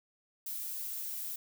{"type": "noise", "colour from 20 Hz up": "violet", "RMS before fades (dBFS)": -39, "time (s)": [0.46, 1.36], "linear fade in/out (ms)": 5, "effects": []}